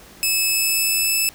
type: tone with pitch glide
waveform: 10% pulse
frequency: 2600 to 2621 Hz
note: E7 to E7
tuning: -24 to -11 cents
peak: -9 dBFS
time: 0.23-1.29 s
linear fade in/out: 0 ms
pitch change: +13 cents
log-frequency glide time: 0.51-1.1 s
effects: pink hiss -45 dBFS RMS until 1.34 s

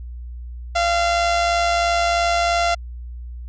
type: tone with amplitude modulation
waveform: sawtooth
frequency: 688 Hz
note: F5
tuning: 26 cents flat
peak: -11 dBFS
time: 0.75-2.75 s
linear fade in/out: 10 ms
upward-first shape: sine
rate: 103 Hz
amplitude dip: 35%
effects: added 60 Hz sine -30 dBFS peak until 3.48 s + resampled to 16000 Hz

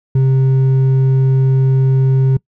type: tone with hard clipping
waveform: sine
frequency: 132.6 Hz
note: C3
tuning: 23 cents sharp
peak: -10 dBFS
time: 0.15-2.37 s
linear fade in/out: 5 ms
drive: 4 dB
effects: noise-tail reverb RT60 0.1 s tail -23 dB re dry

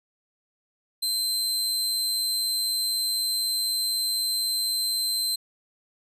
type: tone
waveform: sawtooth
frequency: 4102 Hz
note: C8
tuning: 35 cents flat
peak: -21 dBFS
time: 1.02-5.36 s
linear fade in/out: 10 ms
effects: resampled to 32000 Hz

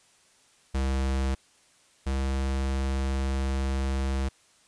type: tone pair in turn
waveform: square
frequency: 66.6 / 66.99 Hz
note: C2 / C2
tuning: +31 / +41 cents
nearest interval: unison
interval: 10 cents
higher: second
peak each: -25 / -26 dBFS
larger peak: first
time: 0.74-1.35 / 2.06-4.29 s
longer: second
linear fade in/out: 10 ms
effects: white hiss -61 dBFS RMS until 4.67 s + resampled to 22050 Hz

